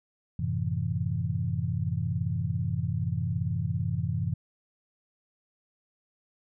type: chord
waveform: sine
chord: F# half-diminished seventh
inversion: none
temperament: equal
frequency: 92.5 / 110 / 130.81 / 164.81 Hz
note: F#2 / A2 / C3 / E3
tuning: 0 / 0 / 0 / 0 cents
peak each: -32 dBFS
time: 0.39-4.34 s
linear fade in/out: 5 ms
effects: none